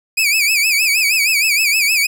sawtooth tone with vibrato, 2425 Hz, D#7, 45 cents flat, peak -9 dBFS, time 0.17-2.07 s, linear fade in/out 10 ms, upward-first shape sine, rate 6.4 Hz, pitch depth 140 cents each way, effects none

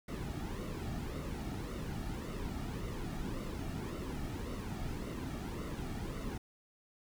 brown noise with flanger, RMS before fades -40 dBFS, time 0.08-6.38 s, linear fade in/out 5 ms, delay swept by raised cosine 1.2 to 2 ms, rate 1.8 Hz, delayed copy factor -0.6, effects none

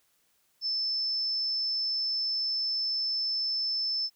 sine tone, 5274 Hz, E8, in tune, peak -27 dBFS, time 0.61-4.1 s, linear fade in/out 50 ms, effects white hiss -70 dBFS RMS until 4.15 s

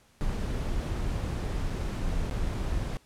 brown noise with dropouts, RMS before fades -30 dBFS, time 0.21-2.97 s, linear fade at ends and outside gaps 0 ms, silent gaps 1.7-1.705 / 2.297-2.311 s, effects pink hiss -62 dBFS RMS until 3.05 s + low-pass 11000 Hz 12 dB/octave

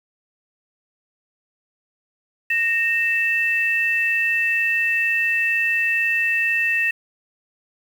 sine tone pair together, 1853.2 / 2649 Hz, A#6 / E7, -11 / +8 cents, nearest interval tritone, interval 619 cents, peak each -20 dBFS, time 2.5-6.91 s, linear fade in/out 5 ms, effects 7-bit

